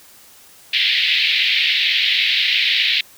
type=band-pass noise; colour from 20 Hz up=white; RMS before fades=-17 dBFS; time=0.73-3.01 s; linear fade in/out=5 ms; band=2000 to 4000 Hz; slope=48 dB/octave; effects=white hiss -46 dBFS RMS until 3.17 s